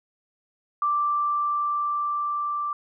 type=tone with level ramp; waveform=sine; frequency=1174.7 Hz; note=D6; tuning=in tune; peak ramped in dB=-20 to -25 dBFS; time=0.82-2.73 s; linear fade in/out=2 ms; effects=none